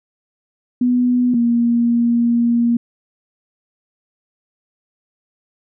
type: tone pair in turn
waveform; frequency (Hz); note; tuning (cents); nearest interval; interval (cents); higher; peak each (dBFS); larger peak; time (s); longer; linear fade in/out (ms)
sine; 246.9 / 236; B3 / A#3; 0 / +22; minor second; 78; first; -12; neither; 0.81-1.34 / 1.34-2.77; second; 5
effects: none